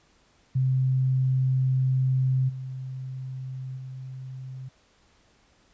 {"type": "tone with level steps", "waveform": "sine", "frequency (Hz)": 130.5, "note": "C3", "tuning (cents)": -4, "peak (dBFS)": [-20, -32, -35], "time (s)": [0.55, 4.69], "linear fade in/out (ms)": 10, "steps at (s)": [2.48, 3.76], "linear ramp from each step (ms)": 20, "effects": ["pink hiss -62 dBFS RMS until 5.73 s", "resampled to 16000 Hz"]}